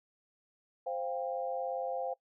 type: chord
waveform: sine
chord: C suspended fourth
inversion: none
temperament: equal with one note detuned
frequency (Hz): 523.3 / 698.5 / 796.3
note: C5 / F5 / G5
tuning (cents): 0 / 0 / +27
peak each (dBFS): -36 / -38 / -39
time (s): 0.86-2.14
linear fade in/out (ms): 10
effects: noise-tail reverb RT60 0.1 s tail -22 dB re dry